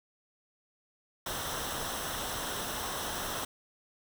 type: noise with comb filter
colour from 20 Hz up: pink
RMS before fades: -36 dBFS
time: 1.26-3.45 s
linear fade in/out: 5 ms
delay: 0.43 ms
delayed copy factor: -0.6
effects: none